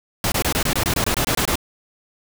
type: noise bursts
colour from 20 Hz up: pink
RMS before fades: -20 dBFS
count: 13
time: 0.24-1.556 s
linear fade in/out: 2 ms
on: 80 ms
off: 23 ms
effects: none